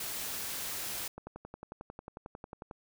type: noise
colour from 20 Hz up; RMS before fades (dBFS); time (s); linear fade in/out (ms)
white; -38; 0-1.08; 5
type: click train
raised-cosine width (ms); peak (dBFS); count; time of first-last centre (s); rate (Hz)
1; -29; 18; 1.18-2.712; 11.1
effects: none